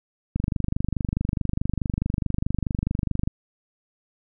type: click train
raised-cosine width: 5 ms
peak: -11 dBFS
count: 73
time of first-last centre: 0.36-3.275 s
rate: 24.7 Hz
effects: none